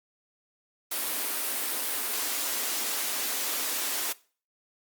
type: high-pass noise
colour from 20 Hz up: white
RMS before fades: -30 dBFS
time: 0.91-4.13 s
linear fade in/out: 10 ms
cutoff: 230 Hz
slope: 96 dB/octave
effects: noise-tail reverb RT60 0.4 s tail -21 dB re dry + Opus 32 kbps